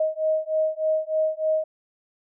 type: beating tone pair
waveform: sine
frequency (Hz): 626 / 629.3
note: D#5 / D#5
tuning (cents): +10 / +19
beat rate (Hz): 3.3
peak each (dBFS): -24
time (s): 0-1.64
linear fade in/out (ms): 5
effects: none